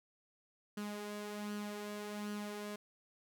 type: tone with flanger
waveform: sawtooth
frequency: 207.7 Hz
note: G#3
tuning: in tune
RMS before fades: -43 dBFS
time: 0.77-2.76 s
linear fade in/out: 5 ms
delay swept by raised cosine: 0.66 to 3.06 ms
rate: 1.3 Hz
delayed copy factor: +0.5
effects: none